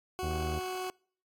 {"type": "tone", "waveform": "20% pulse", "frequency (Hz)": 370, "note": "F#4", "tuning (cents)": 0, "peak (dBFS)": -29, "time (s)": [0.19, 0.9], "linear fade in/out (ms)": 0}
{"type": "harmonic tone", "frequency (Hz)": 78.6, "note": "D#2", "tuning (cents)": 18, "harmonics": [1, 2, 3, 4, 5, 6, 7, 8, 9, 10], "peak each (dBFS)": [-34, -40, -44, -46, -48, -50, -51, -52, -53, -54], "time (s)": [0.22, 0.6], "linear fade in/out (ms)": 20}
{"effects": ["noise-tail reverb RT60 0.5 s tail -26 dB re dry", "AAC 64 kbps"]}